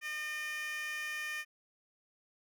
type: tone with high-pass filter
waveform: 15% pulse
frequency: 607 Hz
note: D#5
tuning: 43 cents flat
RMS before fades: -39 dBFS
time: 0.01-1.45 s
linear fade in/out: 50 ms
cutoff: 2000 Hz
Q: 3.1
effects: none